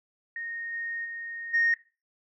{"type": "tone with level steps", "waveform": "sine", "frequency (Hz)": 1854, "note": "A#6", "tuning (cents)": -10, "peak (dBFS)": [-33, -31, -35, -20], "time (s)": [0.36, 1.74], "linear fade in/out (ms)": 2, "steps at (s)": [0.72, 1.04, 1.53], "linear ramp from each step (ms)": 20, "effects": ["noise-tail reverb RT60 0.3 s tail -18 dB re dry", "tanh soft clip ceiling -16 dBFS"]}